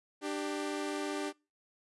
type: tone pair together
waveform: sawtooth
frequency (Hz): 297.5 / 392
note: D4 / G4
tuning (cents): +22 / 0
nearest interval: perfect fourth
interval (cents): 478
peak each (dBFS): -32 / -34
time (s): 0.21-1.33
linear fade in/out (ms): 50
effects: noise-tail reverb RT60 0.3 s tail -25 dB re dry + resampled to 24000 Hz